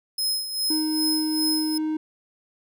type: tone with tremolo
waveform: sawtooth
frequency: 5130 Hz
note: E8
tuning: 48 cents flat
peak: -19 dBFS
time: 0.18-1.78 s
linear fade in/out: 5 ms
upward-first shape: sine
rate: 2.5 Hz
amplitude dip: 65%
type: tone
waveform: triangle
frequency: 311.1 Hz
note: D#4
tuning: in tune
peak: -21 dBFS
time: 0.7-1.97 s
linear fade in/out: 5 ms
effects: none